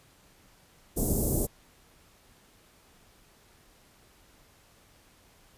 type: band-stop noise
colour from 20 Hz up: pink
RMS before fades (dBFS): -27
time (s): 0.96-1.47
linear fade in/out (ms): 20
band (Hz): 550 to 8200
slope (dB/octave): 24
effects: pink hiss -60 dBFS RMS until 5.57 s + resampled to 32000 Hz